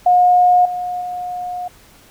sine tone with level steps, 719 Hz, F#5, 50 cents flat, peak -8 / -20 / -22 dBFS, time 0.06-1.68 s, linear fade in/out 5 ms, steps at 0.65 / 1.01 s, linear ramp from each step 5 ms, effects pink hiss -47 dBFS RMS until 2.1 s

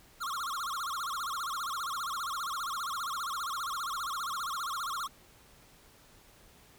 square tone with vibrato, 1225 Hz, D#6, 27 cents flat, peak -34 dBFS, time 0.2-5.08 s, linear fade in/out 20 ms, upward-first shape sine, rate 15 Hz, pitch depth 250 cents each way, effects pink hiss -59 dBFS RMS until 6.78 s

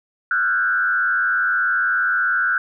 sine tone with frequency modulation, 1480 Hz, F#6, in tune, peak -16 dBFS, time 0.31-2.58 s, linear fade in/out 2 ms, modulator 98.4 Hz, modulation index 1.1, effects none

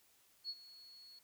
sine tone with ADSR envelope, 4360 Hz, C#8, 29 cents flat, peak -38 dBFS, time 0.44-1.19 s, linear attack 53 ms, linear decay 47 ms, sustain -17 dB, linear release 4 ms, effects white hiss -70 dBFS RMS until 1.23 s

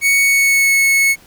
45% pulse tone with pitch glide, 2225 to 2198 Hz, C#7 to C#7, +6 to -15 cents, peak -10 dBFS, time 0.01-1.16 s, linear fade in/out 50 ms, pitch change -21 cents, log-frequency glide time 0.21-0.74 s, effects pink hiss -46 dBFS RMS until 1.26 s

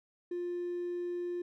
triangle tone with hard clipping, 351.6 Hz, F4, 12 cents sharp, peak -34 dBFS, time 0.31-1.42 s, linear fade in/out 5 ms, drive 4 dB, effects none

